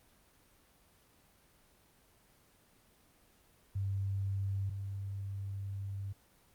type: tone pair in turn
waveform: sine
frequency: 98 / 98.56 Hz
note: G2 / G2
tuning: 0 / +10 cents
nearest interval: unison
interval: 10 cents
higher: second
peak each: -32 / -37 dBFS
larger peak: first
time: 3.75-4.7 / 4.7-6.13 s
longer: second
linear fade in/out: 10 ms
effects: pink hiss -66 dBFS RMS until 6.54 s + Opus 24 kbps